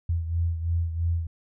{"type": "beating tone pair", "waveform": "sine", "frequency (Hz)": [83.6, 86.6], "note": ["E2", "F2"], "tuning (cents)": [25, -14], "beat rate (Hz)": 3, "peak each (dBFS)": [-24, -31], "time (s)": [0.09, 1.27], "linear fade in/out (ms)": 5, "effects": []}